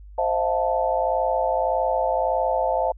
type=chord; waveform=sine; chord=F dominant seventh; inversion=second; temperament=equal with one note detuned; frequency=523.3 / 636.8 / 698.5 / 880 Hz; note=C5 / Eb5 / F5 / A5; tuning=0 / +40 / 0 / 0 cents; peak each=-25 dBFS; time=0.18-2.92 s; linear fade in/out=5 ms; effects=added 50 Hz sine -40 dBFS peak until 2.97 s